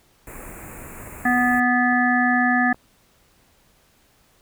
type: band-stop noise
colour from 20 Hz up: pink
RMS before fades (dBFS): -38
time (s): 0.27-1.6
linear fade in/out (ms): 2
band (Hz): 2600 to 6900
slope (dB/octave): 96
type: harmonic tone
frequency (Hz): 246.9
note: B3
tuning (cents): 0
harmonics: 1 / 3 / 5 / 7 / 8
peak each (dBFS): -20 / -22 / -28 / -20 / -30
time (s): 1.25-2.73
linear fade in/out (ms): 5
type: click train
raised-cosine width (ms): 1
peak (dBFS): -28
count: 4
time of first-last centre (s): 1.52-2.744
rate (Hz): 2.45
effects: pink hiss -59 dBFS RMS until 4.41 s